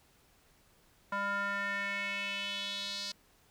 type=tone with band-pass filter sweep; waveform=square; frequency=200.1 Hz; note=G3; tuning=36 cents sharp; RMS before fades=-36 dBFS; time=1.12-3.12 s; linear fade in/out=5 ms; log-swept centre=1200 to 4700 Hz; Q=3.8; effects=pink hiss -66 dBFS RMS until 3.5 s